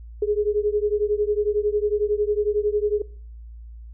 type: beating tone pair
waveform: sine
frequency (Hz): 412.7 / 423.7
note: G#4 / G#4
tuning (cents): -11 / +35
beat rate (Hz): 11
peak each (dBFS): -22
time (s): 0.22-3.02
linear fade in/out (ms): 5
effects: noise-tail reverb RT60 0.5 s tail -21 dB re dry + added 57 Hz sine -37 dBFS peak until 3.93 s